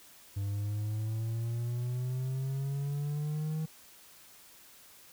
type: exponential sweep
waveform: triangle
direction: up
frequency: 99 to 158.7 Hz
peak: -29 dBFS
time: 0.36-3.66 s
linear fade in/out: 10 ms
effects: white hiss -56 dBFS RMS until 5.12 s